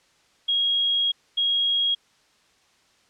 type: tone bursts at uneven times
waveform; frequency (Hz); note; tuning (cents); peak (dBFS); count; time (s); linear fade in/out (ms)
sine; 3285; G#7; -20; -19; 2; 0.48-1.12 / 1.37-1.95; 10
effects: white hiss -61 dBFS RMS until 3.09 s + low-pass 6000 Hz 12 dB/octave